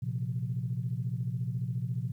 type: chord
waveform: sine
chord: Bb suspended second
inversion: none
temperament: equal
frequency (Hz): 116.54 / 130.81 / 174.61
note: Bb2 / C3 / F3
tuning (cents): 0 / 0 / 0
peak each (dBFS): -33 / -33 / -38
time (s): 0.02-2.12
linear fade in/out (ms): 10
effects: tanh soft clip ceiling -21 dBFS + 11-bit